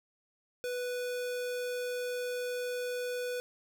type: tone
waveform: square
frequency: 493.9 Hz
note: B4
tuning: in tune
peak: -34 dBFS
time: 0.64-3.4 s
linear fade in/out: 0 ms
effects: none